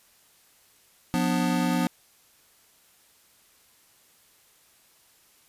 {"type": "chord", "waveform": "square", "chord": "B diminished", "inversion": "second", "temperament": "just", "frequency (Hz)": [177.8, 246.9, 296.3], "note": ["F3", "B3", "D4"], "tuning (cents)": [31, 0, 15], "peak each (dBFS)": [-27, -27, -30], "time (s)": [1.14, 1.87], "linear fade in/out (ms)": 0, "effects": ["white hiss -60 dBFS RMS until 5.48 s", "resampled to 32000 Hz"]}